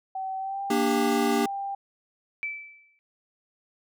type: tone with pitch glide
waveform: sine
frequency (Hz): 764 to 792.3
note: G5 to G5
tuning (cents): -45 to +18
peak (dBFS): -29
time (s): 0.15-1.75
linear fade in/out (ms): 5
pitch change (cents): +63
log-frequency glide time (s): 0.38-0.62
type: chord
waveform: square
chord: G minor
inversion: first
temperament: equal with one note detuned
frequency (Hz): 233.1 / 293.7 / 397.9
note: Bb3 / D4 / G4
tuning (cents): 0 / 0 / +26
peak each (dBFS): -27 / -28 / -27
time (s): 0.7-1.46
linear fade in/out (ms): 5
type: tone with exponential decay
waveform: sine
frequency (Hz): 2318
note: D7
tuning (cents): -23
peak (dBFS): -26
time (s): 2.43-2.99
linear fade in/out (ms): 0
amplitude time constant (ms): 120
effects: none